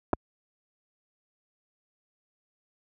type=clicks; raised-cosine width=1 ms; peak=-10 dBFS; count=2; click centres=0.132 / 0.135 s; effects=high-pass 60 Hz 12 dB/octave